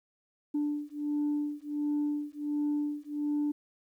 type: beating tone pair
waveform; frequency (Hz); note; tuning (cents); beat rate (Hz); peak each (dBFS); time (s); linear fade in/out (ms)
sine; 293.7 / 295.1; D4 / D4; 0 / +8; 1.4; -31; 0.54-3.52; 10
effects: tanh soft clip ceiling -24 dBFS + 11-bit